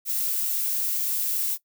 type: noise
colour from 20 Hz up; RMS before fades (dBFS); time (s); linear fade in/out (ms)
violet; -26; 0.05-1.58; 50
effects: noise-tail reverb RT60 0.1 s tail -18 dB re dry